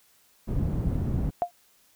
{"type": "low-pass noise", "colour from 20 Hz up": "white", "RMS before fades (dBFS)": -27, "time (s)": [0.47, 1.31], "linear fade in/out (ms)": 20, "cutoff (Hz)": 140, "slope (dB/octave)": 12}
{"type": "tone with exponential decay", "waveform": "sine", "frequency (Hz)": 702, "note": "F5", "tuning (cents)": 9, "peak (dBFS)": -17, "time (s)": [1.42, 1.51], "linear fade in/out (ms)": 0, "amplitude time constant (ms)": 18}
{"effects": ["white hiss -62 dBFS RMS until 1.95 s"]}